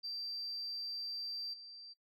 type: tone with level steps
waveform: sine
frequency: 4692 Hz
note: D8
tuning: 2 cents flat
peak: -38 / -49 dBFS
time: 0.03-1.94 s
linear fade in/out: 20 ms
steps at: 1.53 s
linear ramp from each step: 10 ms
effects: noise-tail reverb RT60 0.1 s tail -20 dB re dry + tanh soft clip ceiling -34 dBFS